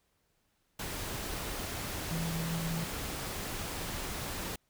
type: tone in noise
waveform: sine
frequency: 164.81 Hz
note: E3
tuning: in tune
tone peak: -33 dBFS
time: 2.11-2.84 s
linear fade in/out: 5 ms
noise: pink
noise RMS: -38 dBFS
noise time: 0.79-4.56 s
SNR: +2 dB
effects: pink hiss -75 dBFS RMS until 4.69 s